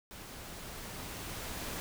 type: noise with level ramp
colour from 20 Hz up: pink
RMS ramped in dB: -48 to -39 dBFS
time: 0.11-1.8 s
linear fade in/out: 0 ms
effects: none